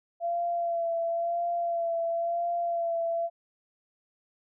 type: tone with vibrato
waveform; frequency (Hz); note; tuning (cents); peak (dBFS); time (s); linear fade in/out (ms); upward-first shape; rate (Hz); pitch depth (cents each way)
sine; 680; F5; -46; -26; 0.2-3.3; 50; sine; 0.97; 26
effects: none